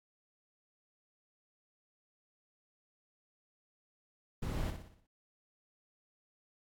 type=noise with echo; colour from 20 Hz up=brown; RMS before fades=-36 dBFS; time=4.42-4.71 s; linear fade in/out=10 ms; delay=60 ms; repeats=6; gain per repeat=-6 dB; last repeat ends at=5.07 s; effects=AAC 64 kbps